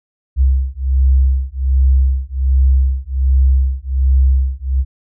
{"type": "beating tone pair", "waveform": "sine", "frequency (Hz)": [65.41, 66.71], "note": ["C2", "C2"], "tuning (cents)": [0, 34], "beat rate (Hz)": 1.3, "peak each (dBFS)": -13, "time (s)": [0.36, 4.85], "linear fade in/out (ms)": 50, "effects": []}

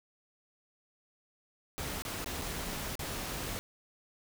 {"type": "noise with dropouts", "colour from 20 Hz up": "pink", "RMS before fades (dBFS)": -38, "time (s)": [1.78, 3.59], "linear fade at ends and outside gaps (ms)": 0, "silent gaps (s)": [[2.021, 2.051], [2.244, 2.26], [2.414, 2.419], [2.954, 2.993]], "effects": []}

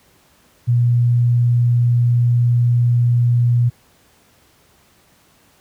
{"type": "tone", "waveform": "sine", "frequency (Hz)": 120.4, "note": "B2", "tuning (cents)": -44, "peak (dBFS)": -11, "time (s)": [0.67, 3.7], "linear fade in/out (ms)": 20, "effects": ["pink hiss -54 dBFS RMS until 5.6 s", "high-pass 60 Hz 12 dB/octave"]}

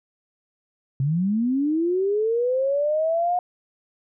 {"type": "linear sweep", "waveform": "sine", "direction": "up", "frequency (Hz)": [128.8, 725], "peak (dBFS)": -19, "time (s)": [1, 3.39], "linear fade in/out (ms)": 2, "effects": []}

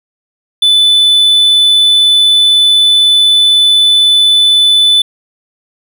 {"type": "tone", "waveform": "triangle", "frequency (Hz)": 3498, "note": "A7", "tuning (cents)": -11, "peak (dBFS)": -3, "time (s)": [0.62, 5.02], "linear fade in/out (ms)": 5, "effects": []}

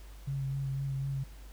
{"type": "tone with vibrato", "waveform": "sine", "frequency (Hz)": 136.3, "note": "C#3", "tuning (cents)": -29, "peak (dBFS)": -31, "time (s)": [0.27, 1.24], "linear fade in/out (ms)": 10, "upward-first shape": "sine", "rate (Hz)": 4, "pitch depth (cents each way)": 22, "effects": ["added 50 Hz sine -46 dBFS peak until 1.52 s", "pink hiss -58 dBFS RMS until 1.52 s"]}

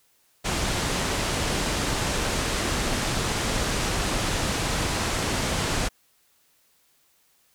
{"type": "low-pass noise", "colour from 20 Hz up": "pink", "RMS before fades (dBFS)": -26, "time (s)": [0.44, 5.89], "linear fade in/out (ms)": 20, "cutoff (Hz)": 9300, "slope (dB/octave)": 24, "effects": ["white hiss -64 dBFS RMS until 7.54 s"]}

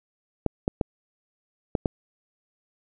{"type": "clicks", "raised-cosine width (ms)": 2, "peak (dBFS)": -9, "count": 5, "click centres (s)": [0.463, 0.679, 0.812, 1.752, 1.858], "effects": []}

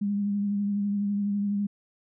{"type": "tone with vibrato", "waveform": "sine", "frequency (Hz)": 202.8, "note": "G#3", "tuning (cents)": -41, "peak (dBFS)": -24, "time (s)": [0.01, 1.67], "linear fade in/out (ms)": 10, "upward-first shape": "triangle", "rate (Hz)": 12, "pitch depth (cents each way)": 30, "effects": []}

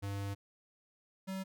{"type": "tone pair in turn", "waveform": "square", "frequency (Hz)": [99.7, 190.73], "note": ["G2", "G3"], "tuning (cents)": [30, -47], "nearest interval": "major seventh", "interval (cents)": 1123, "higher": "second", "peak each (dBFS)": [-37, -38], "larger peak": "first", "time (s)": [[0.02, 0.35], [1.27, 1.44]], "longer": "first", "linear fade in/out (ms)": 20, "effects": []}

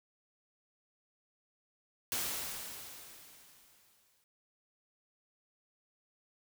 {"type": "noise with exponential decay", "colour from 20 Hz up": "white", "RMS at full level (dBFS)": -34, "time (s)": [2.12, 4.24], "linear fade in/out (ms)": 0, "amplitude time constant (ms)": 460, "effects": []}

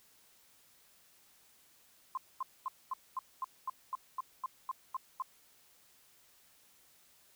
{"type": "tone bursts", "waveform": "sine", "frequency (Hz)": 1046.5, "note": "C6", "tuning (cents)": 0, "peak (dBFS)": -33, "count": 13, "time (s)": [2.15, 5.222], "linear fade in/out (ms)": 2, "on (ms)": 24, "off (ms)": 230, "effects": ["white hiss -65 dBFS RMS until 7.35 s"]}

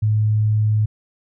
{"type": "tone", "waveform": "sine", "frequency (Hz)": 107.3, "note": "A2", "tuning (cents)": -43, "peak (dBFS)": -14, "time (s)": [0.02, 0.86], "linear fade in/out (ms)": 10, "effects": []}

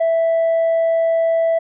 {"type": "tone with tanh clipping", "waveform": "sine", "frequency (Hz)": 659.3, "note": "E5", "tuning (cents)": 0, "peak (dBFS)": -14, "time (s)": [0, 1.59], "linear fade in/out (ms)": 10, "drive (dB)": 1, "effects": []}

